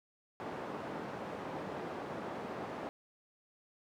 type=band-pass noise; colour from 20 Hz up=white; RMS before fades=-42 dBFS; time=0.4-2.89 s; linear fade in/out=0 ms; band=150 to 790 Hz; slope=12 dB/octave; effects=none

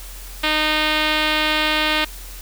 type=tone with low-pass filter; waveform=5% pulse; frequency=307.4 Hz; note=D#4; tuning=21 cents flat; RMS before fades=-19 dBFS; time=0.43-2.05 s; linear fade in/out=10 ms; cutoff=3800 Hz; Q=1.5; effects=added 44 Hz sine -34 dBFS peak until 2.41 s + white hiss -39 dBFS RMS until 2.41 s

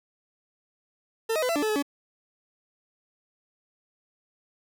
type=tone with pitch steps; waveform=40% pulse; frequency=449.7 / 629 / 503 / 670 / 292.5 / 433.3 / 426.7 / 283.9 Hz; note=A4 / D#5 / B4 / E5 / D4 / A4 / G#4 / C#4; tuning=+38 / +19 / +32 / +28 / -7 / -27 / +47 / +41 cents; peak=-23 dBFS; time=1.29-1.826 s; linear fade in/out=10 ms; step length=67 ms; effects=none

